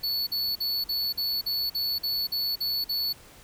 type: tone bursts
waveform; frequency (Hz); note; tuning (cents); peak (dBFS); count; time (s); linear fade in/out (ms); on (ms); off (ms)
square; 4435; C#8; 0; -26; 11; 0.03-3.13; 10; 240; 46
effects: pink hiss -51 dBFS RMS until 3.43 s